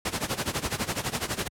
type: noise with tremolo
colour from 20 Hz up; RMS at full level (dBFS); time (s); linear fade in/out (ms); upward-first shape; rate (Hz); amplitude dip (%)
pink; -26; 0.05-1.48; 5; sine; 12; 85
effects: high-pass 80 Hz 12 dB/octave + low-pass 12000 Hz 12 dB/octave